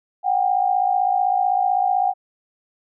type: tone pair together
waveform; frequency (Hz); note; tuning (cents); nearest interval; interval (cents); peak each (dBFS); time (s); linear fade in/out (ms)
sine; 736.2 / 792; F#5 / G5; -9 / +18; minor second; 127; -19; 0.23-2.14; 50
effects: none